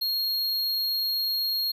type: tone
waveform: square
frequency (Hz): 4268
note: C8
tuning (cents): +34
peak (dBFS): -25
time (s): 0.01-1.72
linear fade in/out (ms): 10
effects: none